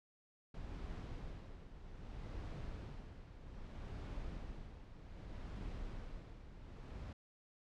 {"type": "noise with tremolo", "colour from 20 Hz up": "brown", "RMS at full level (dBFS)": -45, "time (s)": [0.54, 7.13], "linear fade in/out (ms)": 5, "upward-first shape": "sine", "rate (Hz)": 0.63, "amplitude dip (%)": 65, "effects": ["low-pass 5000 Hz 12 dB/octave"]}